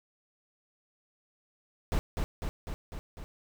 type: noise with echo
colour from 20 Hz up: brown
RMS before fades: -27 dBFS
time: 1.92-1.99 s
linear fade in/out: 0 ms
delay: 250 ms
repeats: 5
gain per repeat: -3 dB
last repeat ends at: 3.24 s
effects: none